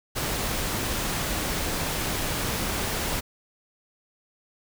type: noise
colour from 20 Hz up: pink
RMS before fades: -28 dBFS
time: 0.15-3.21 s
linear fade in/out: 20 ms
effects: none